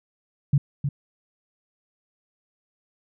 sine tone with echo, 141.3 Hz, C#3, 34 cents sharp, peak -14 dBFS, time 0.53-0.58 s, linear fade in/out 5 ms, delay 310 ms, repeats 1, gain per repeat -7 dB, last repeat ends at 0.89 s, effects none

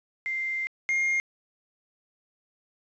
sine / triangle tone pair in turn, 2093 / 2126 Hz, C7 / C7, 0 / +27 cents, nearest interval unison, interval 27 cents, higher second, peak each -27 / -21 dBFS, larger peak second, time 0.26-0.67 / 0.89-1.2 s, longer first, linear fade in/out 0 ms, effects resampled to 16000 Hz + 9-bit

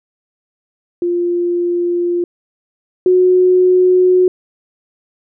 sine tone pair in turn, 349.2 / 365.9 Hz, F4 / F#4, 0 / -19 cents, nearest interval minor second, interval 81 cents, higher second, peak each -13 / -7 dBFS, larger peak second, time 1.02-2.24 / 3.06-4.28 s, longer neither, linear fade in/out 2 ms, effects none

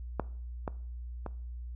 clicks, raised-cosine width 1 ms, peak -15 / -19 / -23 dBFS, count 3, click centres 0.197 / 0.678 / 1.263 s, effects noise-tail reverb RT60 0.5 s tail -20 dB re dry + added 60 Hz sine -38 dBFS peak until 1.75 s

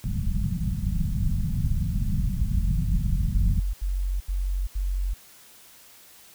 pink low-pass noise, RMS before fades -25 dBFS, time 0.04-3.6 s, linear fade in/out 0 ms, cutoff 200 Hz, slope 48 dB/octave
sine tone bursts, 46.25 Hz, F#1, in tune, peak -23 dBFS, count 6, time 2.41-5.14 s, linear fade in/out 10 ms, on 390 ms, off 78 ms
effects white hiss -51 dBFS RMS until 6.34 s

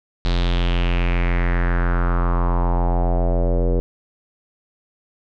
square tone with low-pass filter sweep, 43.65 Hz, F1, in tune, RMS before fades -18 dBFS, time 0.25-3.8 s, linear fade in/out 0 ms, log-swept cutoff 4100 to 470 Hz, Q 3.8, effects none

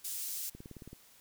pink high-pass noise, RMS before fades -39 dBFS, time 0.04-0.5 s, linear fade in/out 10 ms, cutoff 7500 Hz, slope 12 dB/octave
click train, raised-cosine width 3 ms, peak -34 dBFS, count 8, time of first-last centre 0.55-0.93 s, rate 18.4 Hz
effects white hiss -61 dBFS RMS until 1.2 s

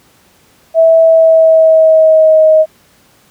sine tone with pitch glide, 653 to 628.2 Hz, E5 to D#5, -17 to +16 cents, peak -3 dBFS, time 0.74-2.66 s, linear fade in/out 50 ms, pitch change -67 cents, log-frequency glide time 1.01-2.46 s, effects pink hiss -48 dBFS RMS until 3.3 s + high-pass 80 Hz 12 dB/octave

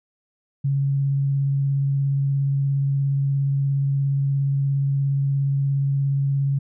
sine tone with vibrato, 138.59 Hz, C#3, in tune, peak -18 dBFS, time 0.64-6.59 s, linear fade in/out 10 ms, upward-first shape triangle, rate 17 Hz, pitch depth 15 cents each way, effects none

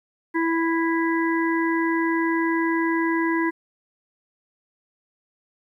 harmonic tone, 330 Hz, E4, 2 cents sharp, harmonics 1 / 3 / 5 / 6, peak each -21 / -27 / -30 / -29 dBFS, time 0.34-3.51 s, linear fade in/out 20 ms, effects 10-bit

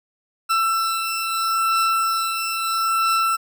40% pulse beating tone pair, 1335 / 1335.76 Hz, E6 / E6, +22 / +23 cents, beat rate 0.76 Hz, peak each -25 / -19 dBFS, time 0.49-3.37 s, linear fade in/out 20 ms, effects none

